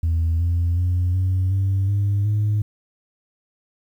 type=tone with pitch steps; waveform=sine; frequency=82.41 / 85.81 / 89.35 / 93.04 / 96.88 / 100.87 / 105.04 Hz; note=E2 / F2 / F2 / F#2 / G2 / G2 / G#2; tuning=0 / -30 / +40 / +10 / -20 / +50 / +20 cents; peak=-15 dBFS; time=0.03-2.62 s; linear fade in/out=5 ms; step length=370 ms; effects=tanh soft clip ceiling -15 dBFS + 9-bit